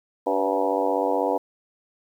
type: harmonic tone with a mistuned harmonic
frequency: 96 Hz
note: G2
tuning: 36 cents flat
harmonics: 3 / 4 / 5 / 6 / 7 / 8 / 9 / 10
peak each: -29 / -30 / -25 / -30 / -28 / -31 / -29 / -31 dBFS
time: 0.26-1.38 s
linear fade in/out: 10 ms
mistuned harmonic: 5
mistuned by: +41 cents
effects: 9-bit